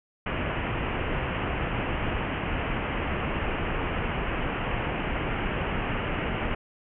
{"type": "low-pass noise", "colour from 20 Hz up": "pink", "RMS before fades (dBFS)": -29, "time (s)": [0.26, 6.55], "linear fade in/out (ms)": 5, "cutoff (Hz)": 3000, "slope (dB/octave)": 96, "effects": []}